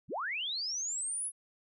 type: linear sweep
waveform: sine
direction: up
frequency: 66.6 to 10660 Hz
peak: -33 dBFS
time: 0.08-1.32 s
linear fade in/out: 50 ms
effects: none